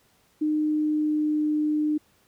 sine tone with pitch glide, 305.3 to 302.7 Hz, D#4 to D#4, -33 to -48 cents, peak -21 dBFS, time 0.41-1.98 s, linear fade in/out 10 ms, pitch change -15 cents, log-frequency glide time 0.56-1.49 s, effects pink hiss -63 dBFS RMS until 2.27 s + high-pass 60 Hz 12 dB/octave

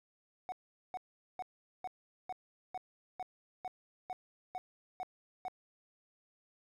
triangle tone bursts, 740 Hz, F#5, in tune, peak -35 dBFS, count 12, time 0.49-5.482 s, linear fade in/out 0 ms, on 31 ms, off 420 ms, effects none

